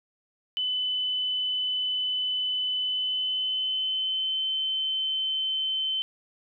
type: tone with pitch glide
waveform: sine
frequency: 3011 to 3074 Hz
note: F#7 to G7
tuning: +30 to -35 cents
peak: -25 dBFS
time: 0.57-6.02 s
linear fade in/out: 0 ms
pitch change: +35 cents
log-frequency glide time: 2.8-4.44 s
effects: none